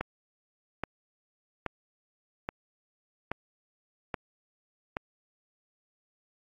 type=click train; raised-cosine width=0.5 ms; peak=-16 dBFS; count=7; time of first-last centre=0.01-4.969 s; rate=1.21 Hz; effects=AAC 48 kbps